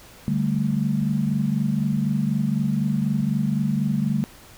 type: chord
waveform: sine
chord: D suspended fourth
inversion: none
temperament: equal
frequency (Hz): 146.83 / 196 / 220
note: D3 / G3 / A3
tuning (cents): 0 / 0 / 0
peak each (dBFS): -24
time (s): 0.28-4.24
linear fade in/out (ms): 0
effects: pink hiss -47 dBFS RMS until 4.57 s